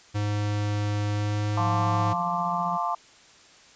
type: tone with pitch glide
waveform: square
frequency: 103.83 to 105.28 Hz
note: G#2 to G#2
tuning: 0 to +24 cents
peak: -25 dBFS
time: 0.14-2.14 s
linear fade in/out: 20 ms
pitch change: +24 cents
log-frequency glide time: 1.11-1.76 s
type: chord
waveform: sine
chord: D minor seventh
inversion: first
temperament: equal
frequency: 698.5 / 880 / 1046.5 / 1174.7 Hz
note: F5 / A5 / C6 / D6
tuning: 0 / 0 / 0 / 0 cents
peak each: -30 dBFS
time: 1.57-2.95 s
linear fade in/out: 5 ms
type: tone with tremolo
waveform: triangle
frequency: 175.7 Hz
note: F3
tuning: 11 cents sharp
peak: -29 dBFS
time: 1.59-2.78 s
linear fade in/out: 20 ms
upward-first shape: triangle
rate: 15 Hz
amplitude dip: 50%
effects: white hiss -53 dBFS RMS until 3.75 s + resampled to 16000 Hz